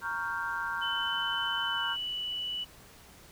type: chord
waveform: sine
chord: G half-diminished seventh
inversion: first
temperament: equal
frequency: 932.3 / 1108.7 / 1396.9 / 1568 Hz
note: Bb5 / Db6 / F6 / G6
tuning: 0 / 0 / 0 / 0 cents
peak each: -37 / -39 / -36 / -35 dBFS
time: 0.01-1.97 s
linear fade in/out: 50 ms
type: tone with pitch glide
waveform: sine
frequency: 3026 to 2960 Hz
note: F#7 to F#7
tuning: +38 to 0 cents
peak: -32 dBFS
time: 0.81-2.65 s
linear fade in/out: 20 ms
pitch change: -38 cents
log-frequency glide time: 1.64-1.88 s
effects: pink hiss -54 dBFS RMS until 3.31 s